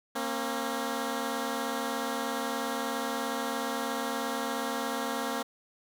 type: tone pair together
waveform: 10% pulse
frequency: 233.1 / 270 Hz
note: A#3 / C#4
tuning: 0 / -45 cents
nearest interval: minor third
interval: 255 cents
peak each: -25 dBFS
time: 0.15-5.43 s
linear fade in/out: 10 ms
effects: none